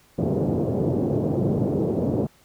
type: band-pass noise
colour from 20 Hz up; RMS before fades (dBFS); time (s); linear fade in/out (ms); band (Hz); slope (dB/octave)
pink; -23; 0.18-2.27; 5; 110 to 540; 24
effects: pink hiss -57 dBFS RMS until 2.44 s